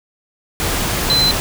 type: tone in noise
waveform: sine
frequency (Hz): 4056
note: B7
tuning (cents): +45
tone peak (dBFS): -12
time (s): 1.1-1.31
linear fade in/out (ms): 0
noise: pink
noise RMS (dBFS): -19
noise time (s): 0.6-1.4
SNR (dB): +4
effects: none